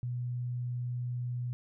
sine tone, 122.8 Hz, B2, 9 cents flat, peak -32 dBFS, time 0.03-1.53 s, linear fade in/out 0 ms, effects none

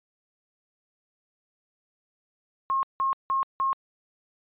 sine tone bursts, 1076 Hz, C6, 48 cents sharp, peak -22 dBFS, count 4, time 2.7-3.73 s, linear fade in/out 0 ms, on 130 ms, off 170 ms, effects resampled to 8000 Hz

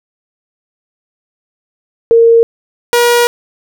sine / sawtooth tone pair in turn, 461.1 / 478.6 Hz, A#4 / A#4, -19 / +46 cents, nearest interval minor second, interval 65 cents, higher second, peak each -3 dBFS, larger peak neither, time 2.11-2.43 / 2.93-3.27 s, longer second, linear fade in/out 0 ms, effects none

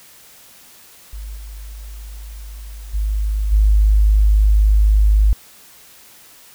sine tone with level steps, 51.91 Hz, G#1, in tune, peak -27 / -30 / -16 / -9 dBFS, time 1.13-5.33 s, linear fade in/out 0 ms, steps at 1.35 / 2.93 / 3.51 s, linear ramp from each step 20 ms, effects white hiss -45 dBFS RMS until 6.54 s

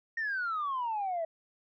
sine exponential sweep, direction down, 1864.7 to 640 Hz, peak -29 dBFS, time 0.17-1.25 s, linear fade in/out 5 ms, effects tanh soft clip ceiling -27 dBFS

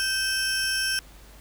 35% pulse tone cluster, 1553 / 2578 / 5460 Hz, G6 / E7 / F8, -17 / -39 / -40 cents, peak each -25 / -32 / -25 dBFS, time 0-0.99 s, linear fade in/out 0 ms, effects added 50 Hz sine -47 dBFS peak until 1.4 s + pink hiss -52 dBFS RMS until 1.4 s

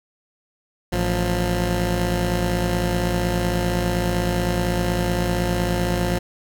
15% pulse tone pair together, 55.78 / 177.1 Hz, A1 / F3, +24 / +24 cents, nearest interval octave + minor sixth, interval 2000 cents, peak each -16 dBFS, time 0.92-6.19 s, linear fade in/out 10 ms, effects none

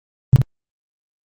sine tone with echo, 130 Hz, C3, 11 cents flat, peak -4 dBFS, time 0.33-0.36 s, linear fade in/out 0 ms, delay 56 ms, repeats 1, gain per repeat -7 dB, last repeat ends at 0.416 s, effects Opus 24 kbps

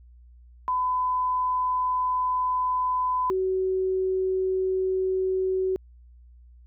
sine tone pair in turn, 1007 / 376 Hz, B5 / F#4, +33 / +28 cents, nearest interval octave + perfect fourth, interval 1705 cents, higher first, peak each -22 dBFS, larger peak neither, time 0.68-3.3 / 3.3-5.76 s, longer first, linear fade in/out 0 ms, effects added 60 Hz sine -48 dBFS peak until 6.66 s

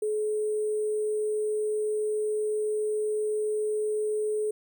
sine tone with sample-and-hold, 426.2 Hz, G#4, 45 cents sharp, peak -25 dBFS, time 0.02-4.51 s, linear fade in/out 5 ms, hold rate 8820 Hz, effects none

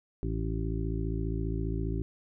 harmonic tone, 54.9 Hz, A1, 3 cents flat, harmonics 1 / 2 / 3 / 5 / 6 / 7, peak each -32 / -35 / -37 / -39 / -40 / -40 dBFS, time 0.23-2.02 s, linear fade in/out 0 ms, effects none

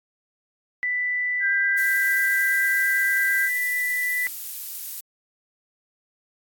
sine tone, 1983 Hz, B6, 7 cents sharp, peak -22 dBFS, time 0.83-4.27 s, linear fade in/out 0 ms
sine tone with vibrato, 1590 Hz, G6, 24 cents sharp, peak -21 dBFS, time 1.4-3.5 s, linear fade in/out 50 ms, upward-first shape square, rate 9 Hz, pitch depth 8 cents each way
violet noise, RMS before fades -32 dBFS, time 1.77-5.01 s, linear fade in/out 10 ms
effects AAC 64 kbps

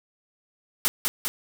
white noise with echo, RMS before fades -22 dBFS, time 0.85-0.88 s, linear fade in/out 0 ms, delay 200 ms, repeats 2, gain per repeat -3 dB, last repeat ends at 1.28 s, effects none

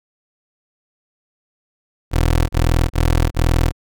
20% pulse tone bursts, 41.2 Hz, E1, in tune, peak -8 dBFS, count 4, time 2.11-3.723 s, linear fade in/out 50 ms, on 380 ms, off 31 ms, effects none

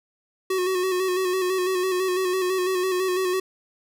square tone with vibrato, 370 Hz, F#4, in tune, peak -22 dBFS, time 0.5-3.4 s, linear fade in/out 5 ms, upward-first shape square, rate 6 Hz, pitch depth 35 cents each way, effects none

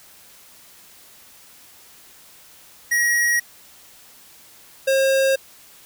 square tone pair in turn, 1899 / 536.9 Hz, A#6 / C5, +32 / +45 cents, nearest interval octave + minor seventh, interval 2187 cents, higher first, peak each -17 / -16 dBFS, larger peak second, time 2.91-3.4 / 4.87-5.36 s, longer neither, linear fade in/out 10 ms, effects white hiss -48 dBFS RMS until 5.85 s

